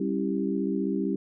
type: harmonic tone with a mistuned harmonic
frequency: 65.5 Hz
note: C2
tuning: 2 cents sharp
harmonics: 3 / 4 / 5 / 6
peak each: -29 / -30 / -31 / -32 dBFS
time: 0-1.16 s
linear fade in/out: 5 ms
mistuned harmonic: 4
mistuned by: +68 cents
effects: none